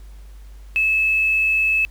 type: tone with quantisation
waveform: sine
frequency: 2604 Hz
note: E7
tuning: 22 cents flat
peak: -15 dBFS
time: 0.76-1.85 s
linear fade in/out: 0 ms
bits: 7
effects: added 50 Hz sine -37 dBFS peak until 1.9 s + pink hiss -55 dBFS RMS until 1.9 s

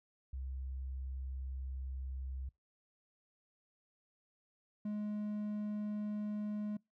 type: tone pair in turn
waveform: sine / triangle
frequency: 65.7 / 209.6 Hz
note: C2 / G#3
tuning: +8 / +16 cents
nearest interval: octave + minor sixth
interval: 2008 cents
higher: second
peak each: -39 / -34 dBFS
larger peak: second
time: 0.33-2.49 / 4.85-6.77 s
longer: first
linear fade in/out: 5 ms
effects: noise-tail reverb RT60 0.2 s tail -25 dB re dry

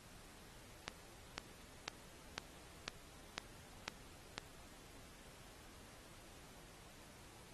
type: click train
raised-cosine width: 0.2 ms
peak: -21 dBFS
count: 8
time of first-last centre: 0.88-4.38 s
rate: 2 Hz
effects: pink hiss -60 dBFS RMS until 7.53 s + AAC 32 kbps

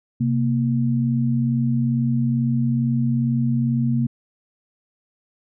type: tone pair together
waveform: sine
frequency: 130.82 / 233.1 Hz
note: C3 / A#3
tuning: 0 / 0 cents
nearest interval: minor seventh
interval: 1000 cents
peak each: -20 dBFS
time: 0.2-4.07 s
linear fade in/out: 10 ms
effects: none

